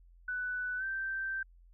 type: tone with pitch glide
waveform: sine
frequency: 1491 to 1561.5 Hz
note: F#6 to G6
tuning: +13 to -7 cents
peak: -33 dBFS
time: 0.28-1.43 s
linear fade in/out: 5 ms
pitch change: +80 cents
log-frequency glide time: 0.77-0.84 s
effects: added 43 Hz sine -56 dBFS peak until 1.73 s